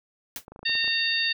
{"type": "noise with exponential decay", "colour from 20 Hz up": "white", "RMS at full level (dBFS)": -30, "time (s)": [0.36, 0.45], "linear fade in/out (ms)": 1, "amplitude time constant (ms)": 19}
{"type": "clicks", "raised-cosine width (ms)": 1, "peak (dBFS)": -29, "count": 9, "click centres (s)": [0.481, 0.52, 0.561, 0.592, 0.63, 0.695, 0.753, 0.844, 0.878]}
{"type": "harmonic tone", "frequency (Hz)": 916, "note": "A#5", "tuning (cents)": -31, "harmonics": [2, 3, 4, 5], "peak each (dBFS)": [-28, -28, -28, -28], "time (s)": [0.65, 1.33], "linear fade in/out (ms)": 10}
{"effects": []}